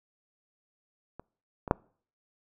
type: clicks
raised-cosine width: 1 ms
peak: -28 / -22 / -7 dBFS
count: 3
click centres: 1.196 / 1.678 / 1.711 s
effects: noise-tail reverb RT60 0.5 s tail -26 dB re dry